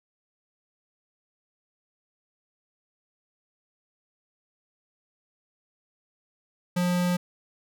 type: tone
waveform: square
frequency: 177.9 Hz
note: F3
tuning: 32 cents sharp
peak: -23 dBFS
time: 6.76-7.17 s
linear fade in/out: 10 ms
effects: none